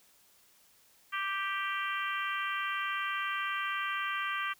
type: harmonic tone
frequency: 392 Hz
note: G4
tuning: in tune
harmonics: 3 / 4 / 5 / 6 / 7 / 8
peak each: -35 / -37 / -39 / -41 / -42 / -43 dBFS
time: 1.12-4.54 s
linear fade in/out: 20 ms
effects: white hiss -64 dBFS RMS until 4.59 s